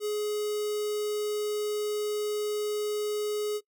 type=tone with notch filter; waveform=square; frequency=420 Hz; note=G#4; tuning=19 cents sharp; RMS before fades=-30 dBFS; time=0-3.61 s; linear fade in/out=50 ms; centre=1700 Hz; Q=0.69; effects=noise-tail reverb RT60 0.1 s tail -22 dB re dry